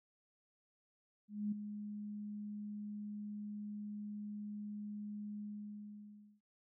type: tone with ADSR envelope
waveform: sine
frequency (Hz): 208.2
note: G#3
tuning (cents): +5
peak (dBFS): -33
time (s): 1.28-6.41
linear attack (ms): 240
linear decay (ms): 7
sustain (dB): -9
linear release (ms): 1000
effects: none